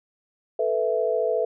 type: chord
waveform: sine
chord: A suspended second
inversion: none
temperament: equal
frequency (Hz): 440 / 493.9 / 659.3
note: A4 / B4 / E5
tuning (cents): 0 / 0 / 0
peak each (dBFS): -25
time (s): 0.59-1.45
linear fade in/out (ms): 5
effects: none